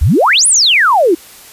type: exponential two-way sweep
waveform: sine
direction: up then down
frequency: 58.7 to 10548 to 308.8 Hz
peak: -6 dBFS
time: 0.01-1.15 s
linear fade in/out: 10 ms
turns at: 0.47 s
effects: white hiss -37 dBFS RMS until 1.52 s + resampled to 32000 Hz